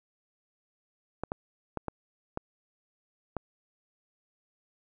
clicks, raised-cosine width 1 ms, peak -18 dBFS, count 6, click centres 1.236 / 1.319 / 1.773 / 1.883 / 2.374 / 3.367 s, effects none

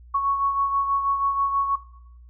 sine beating tone pair, 1108.7 / 1114.9 Hz, C#6 / C#6, 0 / +10 cents, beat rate 6.2 Hz, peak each -20 / -29 dBFS, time 0.14-1.76 s, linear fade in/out 10 ms, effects noise-tail reverb RT60 0.8 s tail -17 dB re dry + added 60 Hz sine -44 dBFS peak until 2.29 s

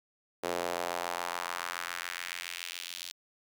sawtooth tone with high-pass filter sweep, 87.1 Hz, F2, 4 cents flat, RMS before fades -37 dBFS, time 0.43-3.12 s, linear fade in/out 10 ms, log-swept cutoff 460 to 3800 Hz, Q 1.6, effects none

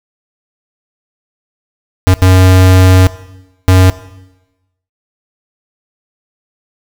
square tone bursts at uneven times, 92.9 Hz, F#2, 7 cents sharp, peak -4 dBFS, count 3, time 2.07-2.14 / 2.22-3.07 / 3.68-3.9 s, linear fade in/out 0 ms, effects noise-tail reverb RT60 1.0 s tail -17 dB re dry

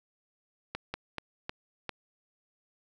slowing click train, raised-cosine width 0.3 ms, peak -18 dBFS, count 5, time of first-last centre 0.75-1.893 s, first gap 190 ms, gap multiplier 1.28, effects none

